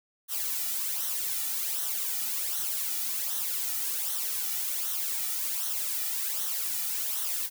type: noise with flanger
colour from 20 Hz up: blue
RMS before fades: -31 dBFS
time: 0.28-7.5 s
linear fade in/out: 50 ms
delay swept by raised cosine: 0.41 to 1.91 ms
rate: 1.3 Hz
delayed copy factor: -0.65
effects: none